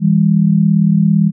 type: tone pair together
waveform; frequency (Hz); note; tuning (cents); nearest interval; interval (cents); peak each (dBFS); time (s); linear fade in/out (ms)
sine; 163.65 / 201.4; E3 / G3; -12 / +47; major third; 359; -11; 0-1.32; 50
effects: none